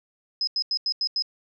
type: tone bursts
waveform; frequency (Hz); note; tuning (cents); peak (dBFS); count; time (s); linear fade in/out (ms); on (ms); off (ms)
sine; 5080; D#8; +35; -22; 6; 0.41-1.223; 2; 63; 87
effects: none